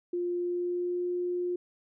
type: tone with pitch glide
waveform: sine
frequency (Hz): 351.7 to 355.4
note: F4 to F4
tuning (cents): +12 to +30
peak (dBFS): -28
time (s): 0.13-1.56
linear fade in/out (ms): 5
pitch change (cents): +18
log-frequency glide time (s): 0.36-1.06
effects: none